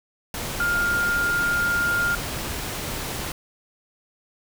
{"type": "tone in noise", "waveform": "sine", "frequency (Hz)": 1408, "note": "F6", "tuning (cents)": 14, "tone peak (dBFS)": -20, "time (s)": [0.6, 2.15], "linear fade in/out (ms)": 2, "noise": "pink", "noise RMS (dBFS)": -30, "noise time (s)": [0.34, 3.32], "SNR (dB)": 7, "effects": []}